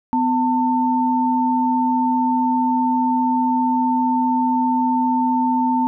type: tone pair together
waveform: sine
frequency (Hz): 252 / 896.2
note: B3 / A5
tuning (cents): +35 / +32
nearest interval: octave + minor seventh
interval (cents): 2197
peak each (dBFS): -18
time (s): 0.13-5.87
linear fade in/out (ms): 0
effects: none